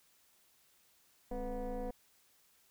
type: tone with frequency modulation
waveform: sine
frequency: 261.6 Hz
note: C4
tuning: in tune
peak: -34 dBFS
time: 1.31-1.91 s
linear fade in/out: 5 ms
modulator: 234 Hz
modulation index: 1.8
effects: tanh soft clip ceiling -35 dBFS + white hiss -69 dBFS RMS until 2.7 s